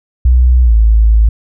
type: tone with pitch glide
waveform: sine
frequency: 62 to 54.6 Hz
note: B1 to A1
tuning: +7 to -13 cents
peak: -4 dBFS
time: 0.25-1.29 s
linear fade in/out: 5 ms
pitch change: -220 cents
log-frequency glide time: 0.63-0.74 s
effects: none